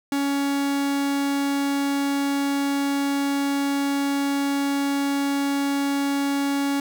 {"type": "tone", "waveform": "45% pulse", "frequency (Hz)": 280, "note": "C#4", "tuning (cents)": 18, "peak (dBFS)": -21, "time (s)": [0.12, 6.8], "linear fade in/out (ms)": 2, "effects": []}